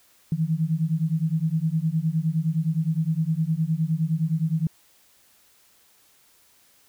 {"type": "beating tone pair", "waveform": "sine", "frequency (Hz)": [155.56, 165.26], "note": ["D#3", "E3"], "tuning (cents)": [0, 5], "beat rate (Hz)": 9.7, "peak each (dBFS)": -24, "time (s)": [0.32, 4.67], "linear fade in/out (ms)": 2, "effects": ["white hiss -59 dBFS RMS until 6.88 s"]}